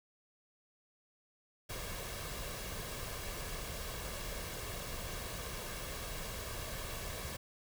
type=noise with comb filter; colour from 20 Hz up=pink; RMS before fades=-42 dBFS; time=1.69-7.37 s; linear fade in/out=10 ms; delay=1.8 ms; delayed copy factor=+0.5; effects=none